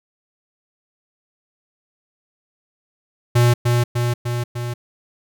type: tone with echo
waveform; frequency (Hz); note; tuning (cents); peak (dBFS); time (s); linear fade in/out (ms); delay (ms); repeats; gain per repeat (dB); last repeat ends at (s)
square; 120.5; B2; -42; -12; 3.35-3.54; 10; 300; 4; -3; 4.74
effects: none